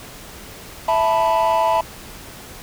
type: chord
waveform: triangle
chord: E suspended fourth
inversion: none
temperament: equal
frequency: 659.3 / 880 / 987.8 Hz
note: E5 / A5 / B5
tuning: 0 / 0 / 0 cents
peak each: -16 dBFS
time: 0.88-1.81 s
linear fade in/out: 5 ms
effects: tanh soft clip ceiling -9 dBFS + pink hiss -38 dBFS RMS until 2.62 s